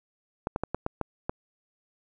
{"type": "clicks", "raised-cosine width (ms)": 1, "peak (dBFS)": -14, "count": 7, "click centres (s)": [0.471, 0.561, 0.636, 0.746, 0.864, 1.013, 1.295], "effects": []}